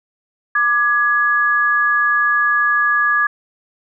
sine tone pair together, 1188.6 / 1679 Hz, D6 / G#6, +20 / +18 cents, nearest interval tritone, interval 598 cents, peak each -17 / -14 dBFS, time 0.55-3.27 s, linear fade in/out 5 ms, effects none

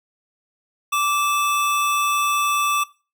square tone pair together, 1167 / 2620 Hz, D6 / E7, -11 / -11 cents, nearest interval octave + major second, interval 1400 cents, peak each -20 / -25 dBFS, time 0.92-2.84 s, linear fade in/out 10 ms, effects noise-tail reverb RT60 0.3 s tail -17 dB re dry

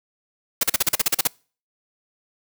white noise bursts, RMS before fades -18 dBFS, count 11, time 0.61-1.274 s, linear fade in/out 5 ms, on 24 ms, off 40 ms, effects noise-tail reverb RT60 0.4 s tail -26 dB re dry

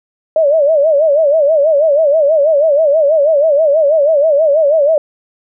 sine tone with vibrato, 602 Hz, D5, 43 cents sharp, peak -7 dBFS, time 0.36-4.98 s, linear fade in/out 2 ms, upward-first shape sine, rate 6.2 Hz, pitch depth 140 cents each way, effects none

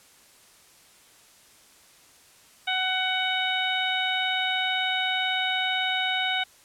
harmonic tone, 747 Hz, F#5, 16 cents sharp, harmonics 1 / 2 / 3 / 4 / 5, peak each -30 / -30 / -30 / -30 / -30 dBFS, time 2.67-6.44 s, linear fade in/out 10 ms, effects white hiss -55 dBFS RMS until 6.64 s + low-pass 11000 Hz 12 dB/octave

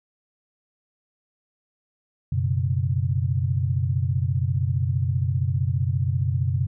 sine chord, F# suspended fourth, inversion none, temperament equal, 92.5 / 123.47 / 138.59 Hz, F#2 / B2 / C#3, 0 / 0 / 0 cents, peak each -24 / -24 / -26 dBFS, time 2.32-6.67 s, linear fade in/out 5 ms, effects none

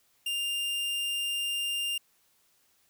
45% pulse tone, 2800 Hz, F7, 4 cents sharp, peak -29 dBFS, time 0.26-1.98 s, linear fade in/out 5 ms, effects white hiss -68 dBFS RMS until 2.89 s

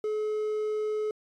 triangle tone with quantisation, 427.6 Hz, A4, 49 cents flat, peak -25 dBFS, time 0.04-1.11 s, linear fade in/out 2 ms, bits 9, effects resampled to 24000 Hz

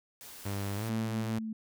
white noise, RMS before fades -48 dBFS, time 0.21-0.89 s, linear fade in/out 0 ms
sawtooth tone with pitch glide, 100 to 112.25 Hz, G2 to A2, +35 to +35 cents, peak -29 dBFS, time 0.45-1.39 s, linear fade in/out 10 ms, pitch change +200 cents, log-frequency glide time 0.76-0.84 s
sine tone with vibrato, 219.5 Hz, A3, 4 cents flat, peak -34 dBFS, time 0.89-1.53 s, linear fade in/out 5 ms, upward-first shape sine, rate 2.5 Hz, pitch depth 16 cents each way
effects none

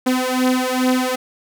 sawtooth beating tone pair, 253.7 / 256.1 Hz, B3 / C4, +47 / -37 cents, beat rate 2.4 Hz, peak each -15 dBFS, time 0.06-1.16 s, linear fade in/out 10 ms, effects none

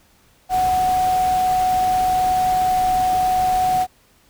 sine tone in noise, 740 Hz, F#5, in tune, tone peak -15 dBFS, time 0.49-3.87 s, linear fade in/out 50 ms, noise pink, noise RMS -31 dBFS, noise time 0.49-3.87 s, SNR +13 dB, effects pink hiss -56 dBFS RMS until 4.29 s

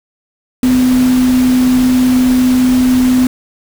sine tone in noise, 253.2 Hz, B3, 43 cents sharp, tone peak -7 dBFS, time 0.63-3.27 s, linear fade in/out 2 ms, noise pink, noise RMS -23 dBFS, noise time 0.63-3.27 s, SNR +13 dB, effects none

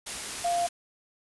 sine tone in noise, 695 Hz, F5, 9 cents flat, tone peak -24 dBFS, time 0.44-0.67 s, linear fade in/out 10 ms, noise white, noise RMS -35 dBFS, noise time 0.06-0.69 s, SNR +8 dB, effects resampled to 24000 Hz

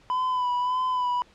triangle tone with vibrato, 1000 Hz, B5, 21 cents sharp, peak -21 dBFS, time 0.1-1.22 s, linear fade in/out 0 ms, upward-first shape sine, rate 1.7 Hz, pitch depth 34 cents each way, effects pink hiss -57 dBFS RMS until 1.34 s + low-pass 5000 Hz 12 dB/octave

